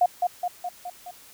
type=tone with echo; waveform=sine; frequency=715 Hz; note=F5; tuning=41 cents sharp; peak=-15 dBFS; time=0.01-0.06 s; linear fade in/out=5 ms; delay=210 ms; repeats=5; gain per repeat=-4 dB; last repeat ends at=1.11 s; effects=white hiss -50 dBFS RMS until 1.33 s